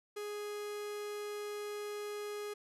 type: tone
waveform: 45% pulse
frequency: 415.3 Hz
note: G#4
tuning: in tune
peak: -39 dBFS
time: 0.16-2.54 s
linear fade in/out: 10 ms
effects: resampled to 32000 Hz